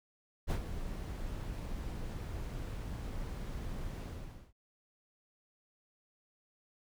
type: noise with ADSR envelope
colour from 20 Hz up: brown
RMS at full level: -30 dBFS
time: 0.47-4.53 s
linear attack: 42 ms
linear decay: 76 ms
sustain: -10 dB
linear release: 500 ms
effects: none